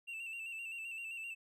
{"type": "tone with vibrato", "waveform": "triangle", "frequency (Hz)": 2700, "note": "E7", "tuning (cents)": 41, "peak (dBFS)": -40, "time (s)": [0.07, 1.35], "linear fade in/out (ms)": 20, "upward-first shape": "square", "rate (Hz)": 7.7, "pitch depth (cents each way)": 39, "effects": []}